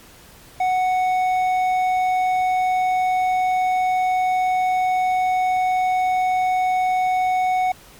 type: tone with hard clipping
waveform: sine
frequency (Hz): 740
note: F#5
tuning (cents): 0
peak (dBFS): -18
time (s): 0.6-7.72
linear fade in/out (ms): 5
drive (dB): 6
effects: pink hiss -46 dBFS RMS until 7.99 s + MP3 96 kbps